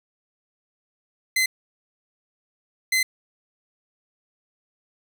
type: tone bursts at uneven times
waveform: sawtooth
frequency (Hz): 2051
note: C7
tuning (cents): -35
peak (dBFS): -15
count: 2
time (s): 1.36-1.46 / 2.92-3.03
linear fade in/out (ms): 5
effects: none